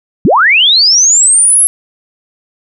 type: linear sweep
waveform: sine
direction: up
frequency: 130 to 11175 Hz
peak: -4 dBFS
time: 0.25-1.67 s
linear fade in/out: 0 ms
effects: none